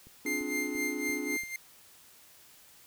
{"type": "click train", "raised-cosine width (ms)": 3, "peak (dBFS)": -40, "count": 5, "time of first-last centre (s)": [0.07, 1.435], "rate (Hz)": 2.93}
{"type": "chord", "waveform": "triangle", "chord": "D half-diminished seventh", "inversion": "third", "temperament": "just", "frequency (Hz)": [264.3, 293.7, 352.4, 422.9], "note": ["C4", "D4", "F4", "Ab4"], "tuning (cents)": [18, 0, 16, 31], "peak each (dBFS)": [-37, -34, -39, -39], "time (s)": [0.25, 1.37], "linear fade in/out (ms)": 5}
{"type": "tone with tremolo", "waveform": "45% pulse", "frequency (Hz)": 2100, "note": "C7", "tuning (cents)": 6, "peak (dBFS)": -30, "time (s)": [0.26, 1.56], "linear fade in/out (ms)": 2, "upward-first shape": "sine", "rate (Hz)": 3.9, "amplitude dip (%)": 75}
{"effects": ["white hiss -57 dBFS RMS until 2.86 s"]}